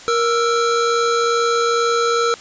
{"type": "tone pair together", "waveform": "square", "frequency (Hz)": [469.1, 1325], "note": ["A#4", "E6"], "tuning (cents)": [11, 9], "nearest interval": "octave + tritone", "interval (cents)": 1798, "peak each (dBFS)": [-18, -19], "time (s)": [0.08, 2.34], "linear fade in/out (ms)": 0, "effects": ["white hiss -38 dBFS RMS until 2.4 s", "resampled to 16000 Hz"]}